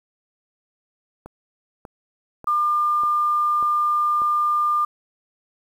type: click train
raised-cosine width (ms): 1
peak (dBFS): -23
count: 6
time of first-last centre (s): 1.26-4.219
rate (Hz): 1.69
type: tone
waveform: sine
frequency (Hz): 1200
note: D6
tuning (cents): +37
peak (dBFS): -17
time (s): 2.47-4.85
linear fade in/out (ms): 5
effects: 8-bit